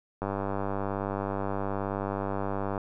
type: click train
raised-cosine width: 1 ms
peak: -17 dBFS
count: 254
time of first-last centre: 0.22-2.778 s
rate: 98.9 Hz
effects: none

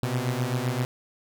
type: beating tone pair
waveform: sawtooth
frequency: 121.1 / 128.8 Hz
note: B2 / C3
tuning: -34 / -27 cents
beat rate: 7.7 Hz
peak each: -24 dBFS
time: 0.03-0.85 s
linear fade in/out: 0 ms
effects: none

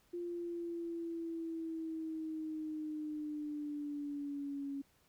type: linear sweep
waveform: sine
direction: down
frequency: 349.2 to 277.2 Hz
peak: -38 dBFS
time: 0.13-4.82 s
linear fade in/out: 10 ms
effects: pink hiss -71 dBFS RMS until 5.08 s

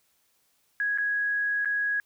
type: tone with dropouts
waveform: sine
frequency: 1661.2 Hz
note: G#6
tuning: in tune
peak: -24 dBFS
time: 0.8-2 s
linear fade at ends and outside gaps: 1 ms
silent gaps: 0.976-0.984 / 1.648-1.656 s
effects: white hiss -69 dBFS RMS until 2.05 s

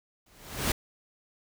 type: noise with exponential growth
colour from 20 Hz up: pink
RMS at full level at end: -24 dBFS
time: 0.26-0.72 s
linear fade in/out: 5 ms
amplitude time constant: 99 ms
effects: none

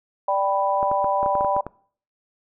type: chord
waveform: sine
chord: G major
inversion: second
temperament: equal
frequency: 587.3 / 784 / 987.8 Hz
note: D5 / G5 / B5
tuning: 0 / 0 / 0 cents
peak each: -23 dBFS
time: 0.28-1.61 s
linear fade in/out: 5 ms
type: clicks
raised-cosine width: 1 ms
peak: -16 dBFS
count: 10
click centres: 0.829 / 0.915 / 1.044 / 1.23 / 1.261 / 1.353 / 1.409 / 1.447 / 1.565 / 1.666 s
effects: noise-tail reverb RT60 0.5 s tail -22 dB re dry

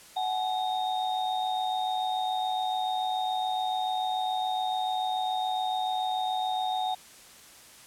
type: tone cluster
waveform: sine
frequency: 743 / 850 / 3700 Hz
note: F#5 / G#5 / A#7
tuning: +7 / +40 / -14 cents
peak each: -28 / -33 / -36 dBFS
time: 0.16-6.95 s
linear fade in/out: 10 ms
effects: white hiss -51 dBFS RMS until 7.86 s + low-pass 11000 Hz 12 dB/octave

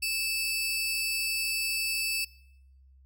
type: tone pair together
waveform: sawtooth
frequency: 2626 / 4612 Hz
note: E7 / D8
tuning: -7 / -32 cents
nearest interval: minor seventh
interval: 975 cents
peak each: -26 / -30 dBFS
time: 0.02-2.25 s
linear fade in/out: 10 ms
effects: noise-tail reverb RT60 0.9 s tail -24 dB re dry + added 66 Hz sine -54 dBFS peak until 3.05 s

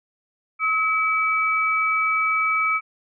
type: tone pair together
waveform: sine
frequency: 1285.7 / 2294 Hz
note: E6 / D7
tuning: -44 / -41 cents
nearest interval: minor seventh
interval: 1003 cents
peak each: -21 dBFS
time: 0.59-2.81 s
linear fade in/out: 50 ms
effects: none

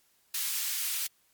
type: high-pass noise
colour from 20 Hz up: white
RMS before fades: -32 dBFS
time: 0.34-1.07 s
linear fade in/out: 5 ms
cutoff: 2000 Hz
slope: 12 dB/octave
effects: white hiss -68 dBFS RMS until 1.33 s + MP3 96 kbps

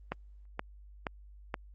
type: click train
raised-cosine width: 0.5 ms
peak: -18 dBFS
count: 4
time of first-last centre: 0.12-1.542 s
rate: 2.11 Hz
effects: added 50 Hz sine -50 dBFS peak until 1.74 s + Opus 24 kbps

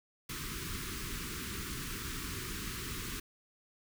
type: band-stop noise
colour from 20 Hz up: pink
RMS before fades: -40 dBFS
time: 0.29-3.2 s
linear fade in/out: 5 ms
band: 410 to 1100 Hz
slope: 48 dB/octave
effects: none

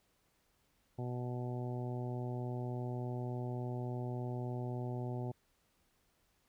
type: harmonic tone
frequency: 123.47 Hz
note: B2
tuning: in tune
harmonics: 1 / 2 / 3 / 4 / 5 / 6 / 7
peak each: -38 / -45 / -45 / -52 / -50 / -51 / -53 dBFS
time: 0.98-5.32 s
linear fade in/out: 10 ms
effects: pink hiss -75 dBFS RMS until 6.48 s

